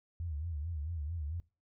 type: tone with vibrato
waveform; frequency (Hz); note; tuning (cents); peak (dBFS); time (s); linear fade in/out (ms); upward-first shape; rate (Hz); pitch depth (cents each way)
sine; 79; D#2; +27; -35; 0.2-1.4; 0; sine; 4.5; 160
effects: noise-tail reverb RT60 0.3 s tail -21 dB re dry